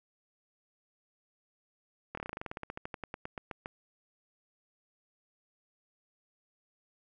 slowing click train, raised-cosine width 0.5 ms, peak -23 dBFS, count 23, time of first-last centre 2.15-3.659 s, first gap 24 ms, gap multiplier 1.09, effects none

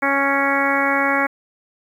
harmonic tone, 277.3 Hz, C#4, 1 cent sharp, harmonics 1 / 2 / 3 / 4 / 5 / 6 / 7 / 8, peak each -24 / -24 / -24 / -24 / -24 / -24 / -24 / -24 dBFS, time 0.02-1.27 s, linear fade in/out 10 ms, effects 8-bit

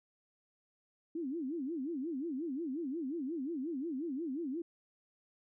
sine tone with vibrato, 296.8 Hz, D4, 18 cents sharp, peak -35 dBFS, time 1.15-4.62 s, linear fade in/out 5 ms, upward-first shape sine, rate 5.6 Hz, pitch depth 270 cents each way, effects none

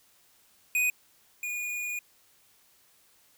square tone pair in turn, 2489 / 2445 Hz, D#7 / D#7, 0 / -31 cents, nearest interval unison, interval 31 cents, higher first, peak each -24 / -32 dBFS, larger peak first, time 0.75-0.9 / 1.43-1.99 s, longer second, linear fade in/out 2 ms, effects white hiss -63 dBFS RMS until 3.37 s

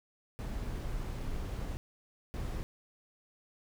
brown noise bursts at uneven times, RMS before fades -37 dBFS, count 2, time 0.39-1.77 / 2.34-2.63 s, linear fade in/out 0 ms, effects none

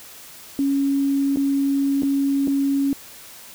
sine tone with dropouts, 277.2 Hz, C#4, in tune, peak -17 dBFS, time 0.59-2.93 s, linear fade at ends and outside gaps 1 ms, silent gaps 1.36-1.371 / 2.022-2.032 / 2.473-2.479 s, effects white hiss -42 dBFS RMS until 3.54 s

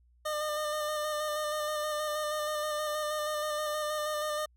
25% pulse tone with vibrato, 605 Hz, D#5, 49 cents flat, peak -27 dBFS, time 0.25-4.46 s, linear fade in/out 10 ms, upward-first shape square, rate 6.3 Hz, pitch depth 17 cents each way, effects added 60 Hz sine -61 dBFS peak until 4.56 s

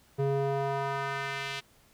square tone with band-pass filter sweep, 138.1 Hz, C#3, 6 cents flat, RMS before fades -31 dBFS, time 0.18-1.61 s, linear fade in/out 20 ms, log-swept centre 340 to 3100 Hz, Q 1.3, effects pink hiss -62 dBFS RMS until 1.93 s

